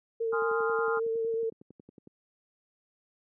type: tone with vibrato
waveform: sine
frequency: 453.8 Hz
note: A#4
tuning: 47 cents flat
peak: -27 dBFS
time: 0.2-1.5 s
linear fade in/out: 10 ms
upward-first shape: triangle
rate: 8.5 Hz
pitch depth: 27 cents each way
type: chord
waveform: sine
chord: F minor seventh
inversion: first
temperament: equal with one note detuned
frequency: 830.6 / 1039.9 / 1244.5 / 1396.9 Hz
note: Ab5 / C6 / Eb6 / F6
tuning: 0 / -11 / 0 / 0 cents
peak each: -37 / -37 / -34 / -33 dBFS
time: 0.32-1 s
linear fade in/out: 20 ms
type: click train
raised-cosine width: 3 ms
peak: -34 dBFS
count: 20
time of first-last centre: 0.33-2.073 s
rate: 10.9 Hz
effects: high-pass 200 Hz 12 dB/octave